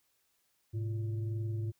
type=tone with frequency modulation; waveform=sine; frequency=107 Hz; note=A2; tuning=48 cents flat; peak=-32 dBFS; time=0.73-1.72 s; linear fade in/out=20 ms; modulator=236 Hz; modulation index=0.44; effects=white hiss -75 dBFS RMS until 1.79 s